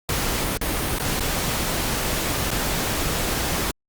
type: noise with dropouts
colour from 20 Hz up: pink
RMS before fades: -24 dBFS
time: 0.09-3.71 s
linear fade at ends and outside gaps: 1 ms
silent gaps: 0.573-0.613 / 0.986-0.998 / 1.196-1.206 / 2.506-2.514 s
effects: Opus 48 kbps